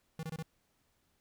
square tone bursts, 160.4 Hz, E3, 47 cents flat, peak -38 dBFS, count 4, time 0.19-0.426 s, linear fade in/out 2 ms, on 41 ms, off 24 ms, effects pink hiss -75 dBFS RMS until 1.2 s

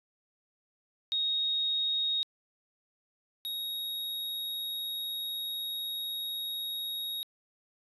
sine / square tone pair in turn, 3747 / 3768 Hz, A#7 / A#7, +8 / +18 cents, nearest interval unison, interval 10 cents, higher second, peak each -27 / -34 dBFS, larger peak first, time 1.12-2.23 / 3.45-7.23 s, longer second, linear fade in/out 0 ms, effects resampled to 32000 Hz

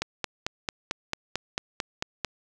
click train, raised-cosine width 0.2 ms, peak -10 dBFS, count 11, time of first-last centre 0.02-2.247 s, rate 4.49 Hz, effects none

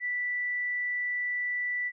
sine tone, 1970 Hz, B6, 5 cents flat, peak -28 dBFS, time 0-1.92 s, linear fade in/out 50 ms, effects none

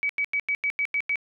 sine tone bursts, 2277 Hz, C#7, 46 cents sharp, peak -22 dBFS, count 8, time 0.03-1.157 s, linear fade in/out 0 ms, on 63 ms, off 89 ms, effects none

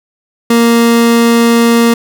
30% pulse tone, 233.1 Hz, A#3, in tune, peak -3 dBFS, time 0.5-1.94 s, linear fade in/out 5 ms, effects none

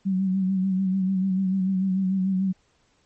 sine tone with vibrato, 189.5 Hz, F#3, 42 cents sharp, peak -20 dBFS, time 0.05-2.53 s, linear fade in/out 20 ms, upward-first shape sine, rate 6.8 Hz, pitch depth 43 cents each way, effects pink hiss -65 dBFS RMS until 3.05 s + MP3 32 kbps

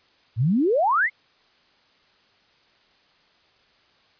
sine exponential sweep, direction up, 102.3 to 2217 Hz, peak -17 dBFS, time 0.36-1.1 s, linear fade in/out 50 ms, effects white hiss -60 dBFS RMS until 4.19 s + resampled to 11025 Hz

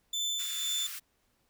30% pulse tone with tremolo, 3526 Hz, A7, 3 cents sharp, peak -27 dBFS, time 0.13-0.87 s, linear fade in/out 5 ms, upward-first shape sine, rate 2 Hz, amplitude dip 45%
white high-pass noise, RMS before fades -41 dBFS, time 0.38-1 s, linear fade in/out 20 ms, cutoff 1200 Hz, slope 48 dB/octave
effects pink hiss -73 dBFS RMS until 1.49 s

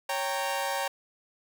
sawtooth chord, G diminished, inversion second, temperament equal with one note detuned, 554.4 / 784 / 924.8 Hz, Db5 / G5 / Bb5, 0 / 0 / -14 cents, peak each -29 dBFS, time 0.09-0.88 s, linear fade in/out 5 ms, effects none

